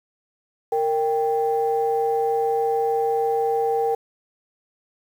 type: tone pair together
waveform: sine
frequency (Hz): 461.7 / 788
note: A#4 / G5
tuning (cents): -17 / +9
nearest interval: major sixth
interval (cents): 926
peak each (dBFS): -20 / -22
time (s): 0.72-3.95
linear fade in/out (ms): 5
effects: tanh soft clip ceiling -11 dBFS + 8-bit